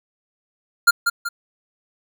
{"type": "tone with echo", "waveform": "square", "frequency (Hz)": 1400, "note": "F6", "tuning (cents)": 4, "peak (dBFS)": -9, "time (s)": [0.87, 0.91], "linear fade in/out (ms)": 10, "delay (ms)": 190, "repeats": 2, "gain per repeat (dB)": -7, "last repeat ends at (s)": 1.29, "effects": []}